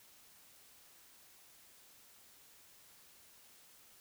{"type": "silence", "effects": ["white hiss -62 dBFS RMS until 4 s"]}